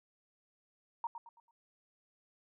sine tone with echo, 932.3 Hz, A#5, in tune, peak -33 dBFS, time 1.04-1.07 s, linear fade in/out 2 ms, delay 110 ms, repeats 4, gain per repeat -9 dB, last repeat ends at 1.51 s, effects none

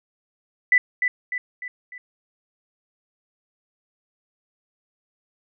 sine tone with echo, 1989 Hz, B6, 12 cents sharp, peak -12 dBFS, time 0.72-0.78 s, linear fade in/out 2 ms, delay 300 ms, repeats 4, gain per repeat -6 dB, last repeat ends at 1.98 s, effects none

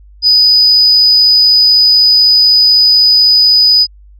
sine tone, 4978 Hz, D#8, in tune, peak -3 dBFS, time 0.22-3.87 s, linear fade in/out 50 ms, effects tanh soft clip ceiling 0 dBFS + added 50 Hz sine -36 dBFS peak until 4.19 s

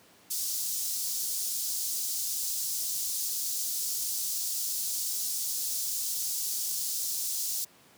pink high-pass noise, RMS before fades -32 dBFS, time 0.3-7.65 s, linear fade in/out 10 ms, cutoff 5100 Hz, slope 24 dB/octave, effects pink hiss -58 dBFS RMS until 7.97 s + high-pass 150 Hz 12 dB/octave

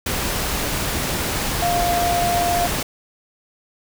sine tone in noise, 698.5 Hz, F5, in tune, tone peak -18 dBFS, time 1.62-2.67 s, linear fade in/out 5 ms, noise pink, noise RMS -23 dBFS, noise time 0.06-2.83 s, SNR +2 dB, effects none

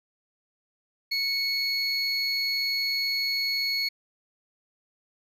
triangle tone pair together, 2217 / 4362 Hz, C#7 / C#8, 0 / -29 cents, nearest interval octave, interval 1171 cents, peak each -28 / -25 dBFS, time 1.11-3.89 s, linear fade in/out 10 ms, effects none

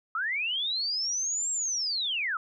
sine linear two-way sweep, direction up then down, 1244.5 to 7600 to 1244.5 Hz, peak -27 dBFS, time 0.15-2.37 s, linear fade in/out 2 ms, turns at 1.51 s, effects none

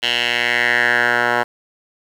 10% pulse tone with band-pass filter sweep, 120.5 Hz, B2, 42 cents flat, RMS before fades -17 dBFS, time 0.02-1.44 s, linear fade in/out 20 ms, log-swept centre 3000 to 1200 Hz, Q 3.5, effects 7-bit

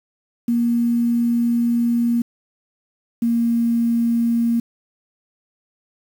sine tone pair in turn, 235.8 / 233.2 Hz, A#3 / A#3, +20 / +1 cents, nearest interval unison, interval 19 cents, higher first, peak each -15 dBFS, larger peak neither, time 0.48-2.22 / 3.22-4.6 s, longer first, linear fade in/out 5 ms, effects 7-bit

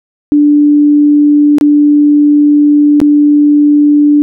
sine tone with dropouts, 293.7 Hz, D4, in tune, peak -3 dBFS, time 0.32-4.22 s, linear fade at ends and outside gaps 0 ms, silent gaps 1.584-1.611 / 3.002-3.015 s, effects none

